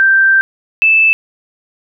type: tone pair in turn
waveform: sine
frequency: 1568 / 2632 Hz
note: G6 / E7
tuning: 0 / -3 cents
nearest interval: major sixth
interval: 897 cents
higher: second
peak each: -6 dBFS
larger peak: neither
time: 0-0.41 / 0.82-1.13 s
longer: first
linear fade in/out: 0 ms
effects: none